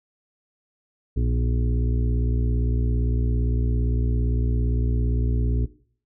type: harmonic tone with a mistuned harmonic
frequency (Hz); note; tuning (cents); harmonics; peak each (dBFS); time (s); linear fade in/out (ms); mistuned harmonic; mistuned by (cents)
60; B1; -49; 1 / 2 / 4 / 5 / 6 / 7; -21 / -26 / -33 / -35 / -39 / -37; 1.16-5.66; 10; 2; -35
effects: noise-tail reverb RT60 0.5 s tail -17 dB re dry